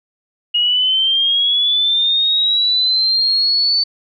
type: linear sweep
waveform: sine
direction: up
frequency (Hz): 2873 to 4526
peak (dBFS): -12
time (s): 0.54-3.84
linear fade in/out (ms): 10
effects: none